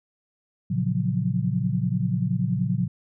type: chord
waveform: sine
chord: Gb major seventh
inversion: first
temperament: equal with one note detuned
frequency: 115.67 / 138.59 / 174.61 / 185 Hz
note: Bb2 / Db3 / F3 / Gb3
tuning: -13 / 0 / 0 / 0 cents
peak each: -27 dBFS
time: 0.7-2.88 s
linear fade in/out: 10 ms
effects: none